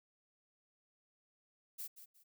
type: noise with echo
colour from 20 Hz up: violet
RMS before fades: -44 dBFS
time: 1.78-1.88 s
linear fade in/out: 20 ms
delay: 180 ms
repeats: 2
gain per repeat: -11 dB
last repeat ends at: 2.24 s
effects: none